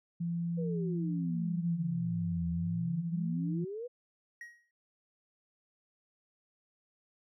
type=tone with pitch glide; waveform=sine; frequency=170 to 168.63 Hz; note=F3 to E3; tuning=-46 to +40 cents; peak=-31 dBFS; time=0.2-3.65 s; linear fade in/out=10 ms; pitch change=-14 cents; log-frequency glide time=2.71-3.09 s
type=exponential two-way sweep; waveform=sine; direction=down then up; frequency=504 to 78.5 to 504 Hz; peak=-37 dBFS; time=0.57-3.88 s; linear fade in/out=20 ms; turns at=2.5 s
type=tone with exponential decay; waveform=triangle; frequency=1892 Hz; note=A#6; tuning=25 cents sharp; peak=-39 dBFS; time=4.41-4.71 s; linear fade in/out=2 ms; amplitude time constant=65 ms
effects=none